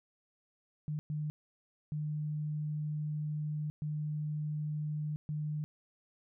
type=tone bursts at uneven times; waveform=sine; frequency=151.1 Hz; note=D3; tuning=50 cents sharp; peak=-33 dBFS; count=5; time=0.88-0.99 / 1.1-1.3 / 1.92-3.7 / 3.82-5.16 / 5.29-5.64 s; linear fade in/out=0 ms; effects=none